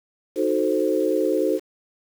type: chord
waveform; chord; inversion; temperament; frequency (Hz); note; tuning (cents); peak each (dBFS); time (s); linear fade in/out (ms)
sine; D# diminished seventh; none; equal; 311.1 / 370 / 440 / 523.3; D#4 / F#4 / A4 / C5; 0 / 0 / 0 / 0; -24; 0.35-1.6; 50
effects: 7-bit